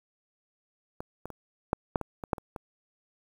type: clicks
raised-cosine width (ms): 1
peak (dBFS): -22 / -23 / -27 / -10 / -11 / -19 / -22 / -10 / -27 / -23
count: 10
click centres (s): 1.005 / 1.256 / 1.303 / 1.731 / 1.958 / 2.013 / 2.238 / 2.332 / 2.382 / 2.562
effects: 8-bit